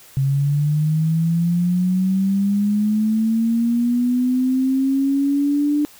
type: linear sweep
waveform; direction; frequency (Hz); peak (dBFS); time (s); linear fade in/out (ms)
sine; up; 134.1 to 296.6; -15; 0.17-5.85; 0
effects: white hiss -46 dBFS RMS until 5.99 s